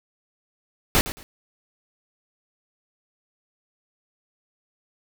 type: noise with echo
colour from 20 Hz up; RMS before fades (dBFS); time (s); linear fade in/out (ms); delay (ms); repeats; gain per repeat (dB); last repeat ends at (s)
pink; -18; 0.95-1.01; 0; 110; 2; -13; 1.23
effects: none